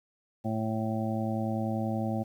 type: harmonic tone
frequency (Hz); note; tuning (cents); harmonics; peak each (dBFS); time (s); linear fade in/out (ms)
110.6; A2; +9; 1 / 2 / 3 / 5 / 6 / 7; -33 / -31 / -38 / -38 / -40 / -38; 0.44-2.24; 20
effects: 10-bit